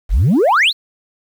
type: exponential sweep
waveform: sine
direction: up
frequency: 36 to 4538 Hz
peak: -7 dBFS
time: 0.09-0.73 s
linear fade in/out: 50 ms
effects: tanh soft clip ceiling -8 dBFS + 7-bit